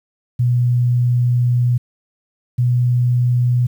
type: tone pair in turn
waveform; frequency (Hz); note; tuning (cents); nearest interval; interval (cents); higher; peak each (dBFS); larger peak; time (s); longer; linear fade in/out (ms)
sine; 122.3 / 122.85; B2 / B2; -16 / -9; unison; 7; second; -12; neither; 0.39-1.78 / 2.58-3.67; first; 10
effects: 8-bit